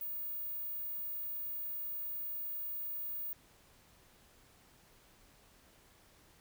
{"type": "tone", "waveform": "sine", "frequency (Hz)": 15530, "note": "B9", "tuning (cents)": -30, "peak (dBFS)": -37, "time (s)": [0.01, 3.33], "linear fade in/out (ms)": 2, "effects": ["pink hiss -64 dBFS RMS until 6.4 s"]}